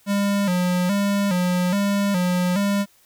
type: tone with vibrato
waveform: square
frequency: 190 Hz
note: F#3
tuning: 46 cents sharp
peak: -19 dBFS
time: 0.06-2.86 s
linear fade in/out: 50 ms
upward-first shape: square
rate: 1.2 Hz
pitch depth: 98 cents each way
effects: white hiss -57 dBFS RMS until 3.05 s